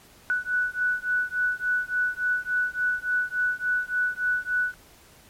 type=beating tone pair; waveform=sine; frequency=1480 / 1483.5 Hz; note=F#6 / F#6; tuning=0 / +4 cents; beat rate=3.5 Hz; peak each=-26 dBFS; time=0.3-4.74 s; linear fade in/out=0 ms; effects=pink hiss -53 dBFS RMS until 5.29 s + MP3 64 kbps